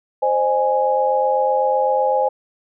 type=chord; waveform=sine; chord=Ab major; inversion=first; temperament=equal with one note detuned; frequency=523.3 / 611.2 / 830.6 Hz; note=C5 / Eb5 / Ab5; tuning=0 / -31 / 0 cents; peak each=-18 / -23 / -18 dBFS; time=0.22-2.29 s; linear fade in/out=10 ms; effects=none